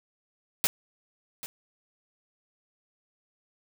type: noise with echo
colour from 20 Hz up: white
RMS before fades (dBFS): -24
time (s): 0.64-0.67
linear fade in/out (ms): 0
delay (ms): 790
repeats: 1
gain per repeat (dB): -14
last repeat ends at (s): 1.46
effects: none